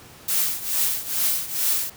blue noise with tremolo, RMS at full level -20 dBFS, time 0.28-1.9 s, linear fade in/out 5 ms, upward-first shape triangle, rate 2.3 Hz, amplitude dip 85%, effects pink hiss -46 dBFS RMS until 1.96 s + high-pass 60 Hz 12 dB/octave

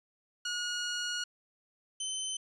15% pulse tone pair in turn, 1444 / 3060 Hz, F#6 / G7, -43 / -42 cents, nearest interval octave + minor second, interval 1301 cents, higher second, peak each -26 dBFS, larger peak neither, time 0.45-1.24 / 2-2.37 s, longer first, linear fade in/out 5 ms, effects resampled to 24000 Hz

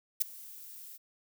violet noise with ADSR envelope, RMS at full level -24 dBFS, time 0.2-0.98 s, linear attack 18 ms, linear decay 6 ms, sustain -24 dB, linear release 24 ms, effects none

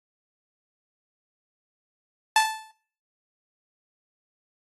sawtooth tone with exponential decay, 876 Hz, A5, 8 cents flat, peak -10 dBFS, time 2.36-2.71 s, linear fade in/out 2 ms, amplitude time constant 74 ms, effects noise-tail reverb RT60 0.5 s tail -18 dB re dry + AAC 32 kbps

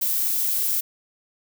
violet noise, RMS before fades -23 dBFS, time 0.01-0.81 s, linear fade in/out 10 ms, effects none

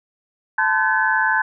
sine tone cluster, 880 / 1023 / 1522 / 1714 Hz, A5 / C6 / F#6 / A6, 0 / -39 / +48 / -46 cents, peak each -21 / -25 / -19 / -21 dBFS, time 0.58-1.42 s, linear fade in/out 5 ms, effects none

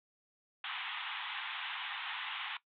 white band-pass noise, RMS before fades -41 dBFS, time 0.64-2.57 s, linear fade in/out 2 ms, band 780 to 3600 Hz, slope 96 dB/octave, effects noise-tail reverb RT60 0.1 s tail -17 dB re dry

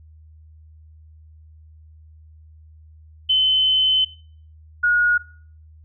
sine tone pair in turn, 3050 / 1445.2 Hz, G7 / F#6, -48 / -41 cents, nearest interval octave + minor second, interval 1293 cents, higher first, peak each -14 / -14 dBFS, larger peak neither, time 3.29-4.05 / 4.83-5.18 s, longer first, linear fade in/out 10 ms, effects noise-tail reverb RT60 0.5 s tail -21 dB re dry + added 78 Hz sine -44 dBFS peak until 5.84 s

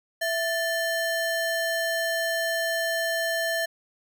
square ring-modulated tone, 1212 Hz, D#6, 46 cents flat, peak -22 dBFS, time 0.21-3.66 s, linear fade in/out 10 ms, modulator 550 Hz, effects none

